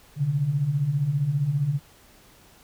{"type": "beating tone pair", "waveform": "sine", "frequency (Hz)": [130.81, 145.81], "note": ["C3", "D3"], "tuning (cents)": [0, -12], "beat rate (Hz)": 15, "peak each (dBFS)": [-28, -22], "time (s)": [0.16, 1.8], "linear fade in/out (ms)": 50, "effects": ["pink hiss -54 dBFS RMS until 2.63 s"]}